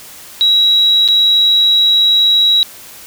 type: tone with dropouts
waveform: sine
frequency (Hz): 3873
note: B7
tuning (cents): -35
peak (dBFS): -7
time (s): 0.41-2.63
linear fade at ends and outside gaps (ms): 0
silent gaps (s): 1.078-1.086
effects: white hiss -35 dBFS RMS until 3.06 s